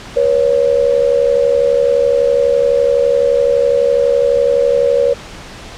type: tone pair together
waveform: sine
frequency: 482.5 / 554.4 Hz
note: B4 / C#5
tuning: -40 / 0 cents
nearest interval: major second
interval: 240 cents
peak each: -12 dBFS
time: 0.16-5.14 s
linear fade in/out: 10 ms
effects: pink hiss -32 dBFS RMS until 5.77 s + low-pass 6000 Hz 12 dB/octave